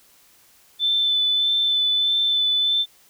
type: tone with vibrato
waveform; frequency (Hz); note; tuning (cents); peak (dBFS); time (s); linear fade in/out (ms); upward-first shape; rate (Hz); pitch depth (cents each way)
sine; 3520; A7; 0; -17; 0.79-2.86; 50; sine; 1.6; 14
effects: white hiss -55 dBFS RMS until 3.09 s